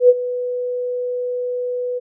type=tone with ADSR envelope; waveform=sine; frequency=494.4 Hz; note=B4; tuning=2 cents sharp; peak=-4 dBFS; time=0-2 s; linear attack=92 ms; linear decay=39 ms; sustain=-16 dB; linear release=25 ms; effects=none